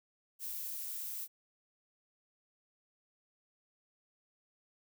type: noise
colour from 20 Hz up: violet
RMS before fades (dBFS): -41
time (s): 0.39-1.28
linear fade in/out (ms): 50
effects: none